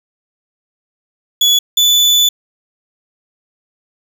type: tone pair in turn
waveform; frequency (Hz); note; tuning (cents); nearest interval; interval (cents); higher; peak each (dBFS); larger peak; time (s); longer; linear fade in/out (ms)
35% pulse; 3405 / 3483; G#7 / A7; +42 / -18; unison; 40; second; -6; neither; 1.41-1.59 / 1.77-2.29; second; 5
effects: 7-bit

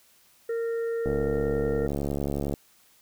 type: harmonic tone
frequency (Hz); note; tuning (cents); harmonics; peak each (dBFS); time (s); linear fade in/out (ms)
461; A#4; -19; 1 / 3 / 4; -26 / -44 / -45; 0.49-1.87; 5
type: click train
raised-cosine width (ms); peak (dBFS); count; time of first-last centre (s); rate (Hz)
2; -16; 106; 1.06-2.539; 71
effects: white hiss -60 dBFS RMS until 3.01 s

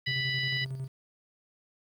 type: harmonic tone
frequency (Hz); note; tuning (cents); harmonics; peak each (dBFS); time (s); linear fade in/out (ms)
987.8; B5; 0; 2 / 3 / 4 / 5; -31 / -35 / -37 / -39; 0.06-0.65; 10
type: tone with tremolo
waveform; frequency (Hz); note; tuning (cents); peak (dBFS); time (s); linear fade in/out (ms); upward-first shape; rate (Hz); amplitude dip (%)
triangle; 132.5; C3; +22; -30; 0.07-0.88; 10; square; 11; 45
effects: 10-bit

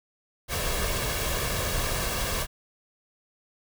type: noise with comb filter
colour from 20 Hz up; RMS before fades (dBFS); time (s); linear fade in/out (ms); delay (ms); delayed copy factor
pink; -28; 0.48-2.47; 50; 1.8; +0.55
effects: none

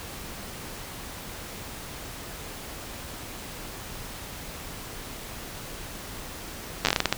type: slowing click train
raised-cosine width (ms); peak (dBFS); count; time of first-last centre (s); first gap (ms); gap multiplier
0.2; -3; 10; 6.85-7.126; 9; 1.29
effects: pink hiss -39 dBFS RMS until 7.17 s

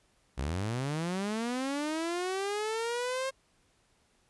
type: linear sweep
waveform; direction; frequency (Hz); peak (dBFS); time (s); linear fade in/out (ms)
sawtooth; up; 59.4 to 538; -27; 0.37-3.31; 20
effects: pink hiss -69 dBFS RMS until 4.29 s + resampled to 24000 Hz

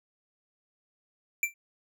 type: tone with exponential decay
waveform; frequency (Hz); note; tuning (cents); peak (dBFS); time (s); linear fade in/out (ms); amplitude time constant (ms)
square; 2349; D7; 0; -21; 1.43-1.54; 2; 22
effects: none

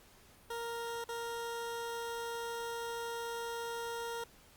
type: tone with dropouts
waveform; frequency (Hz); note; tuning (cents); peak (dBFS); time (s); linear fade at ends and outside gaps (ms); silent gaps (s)
20% pulse; 466.2; A#4; 0; -33; 0.5-4.24; 5; 1.042-1.088
effects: pink hiss -61 dBFS RMS until 4.56 s + Opus 48 kbps

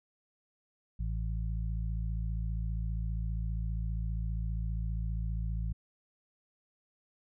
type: harmonic tone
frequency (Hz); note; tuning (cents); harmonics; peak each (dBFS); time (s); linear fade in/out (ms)
55; A1; 0; 1 / 2 / 3; -32 / -38 / -42; 0.99-5.73; 10
effects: none

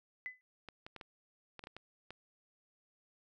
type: tone with exponential decay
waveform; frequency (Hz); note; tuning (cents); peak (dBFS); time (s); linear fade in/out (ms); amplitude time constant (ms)
sine; 2011; B6; +31; -36; 0.26-0.41; 0; 31
type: clicks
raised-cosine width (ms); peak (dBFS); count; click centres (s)
0.3; -31; 9; 0.687 / 0.865 / 0.963 / 1.012 / 1.593 / 1.639 / 1.671 / 1.766 / 2.106
effects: none

